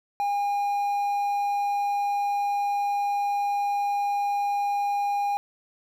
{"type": "tone", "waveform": "triangle", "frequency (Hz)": 811, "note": "G#5", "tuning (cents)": -41, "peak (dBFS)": -21, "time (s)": [0.2, 5.37], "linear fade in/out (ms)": 0, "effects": ["9-bit"]}